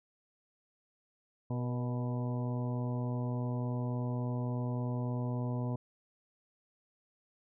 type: harmonic tone with a mistuned harmonic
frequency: 123.47 Hz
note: B2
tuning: in tune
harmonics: 1 / 2 / 3 / 4 / 5 / 6 / 7 / 8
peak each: -33 / -38 / -47 / -46 / -46 / -53 / -51 / -49 dBFS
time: 1.5-5.76 s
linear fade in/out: 5 ms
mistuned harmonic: 4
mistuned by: -37 cents
effects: none